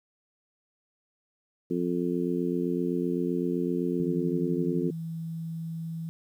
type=harmonic tone; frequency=87.8 Hz; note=F2; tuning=10 cents sharp; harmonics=2 / 3 / 4 / 5; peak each=-31 / -30 / -30 / -34 dBFS; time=1.7-4.91 s; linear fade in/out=10 ms
type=tone; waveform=sine; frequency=163.8 Hz; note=E3; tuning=11 cents flat; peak=-32 dBFS; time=4-6.09 s; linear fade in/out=0 ms
effects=10-bit